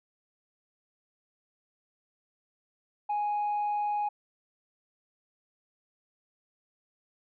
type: tone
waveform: sine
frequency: 830.6 Hz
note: G#5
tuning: in tune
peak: -25 dBFS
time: 3.09-4.09 s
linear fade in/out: 10 ms
effects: tanh soft clip ceiling -25 dBFS